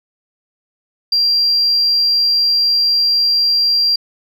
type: tone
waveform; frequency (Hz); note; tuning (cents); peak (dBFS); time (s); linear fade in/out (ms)
sine; 4746; D8; +17; -10; 1.12-3.96; 5
effects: tanh soft clip ceiling -6 dBFS